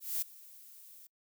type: noise with ADSR envelope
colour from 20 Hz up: violet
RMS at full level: -32 dBFS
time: 0-1.07 s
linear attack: 220 ms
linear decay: 6 ms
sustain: -22 dB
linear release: 5 ms
effects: noise-tail reverb RT60 0.1 s tail -26 dB re dry